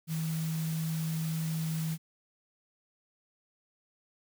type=tone in noise; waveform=sine; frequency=160.2 Hz; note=E3; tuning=49 cents flat; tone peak=-30 dBFS; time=0.07-1.98 s; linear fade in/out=50 ms; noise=white; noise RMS=-44 dBFS; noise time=0.07-1.98 s; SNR=+11 dB; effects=none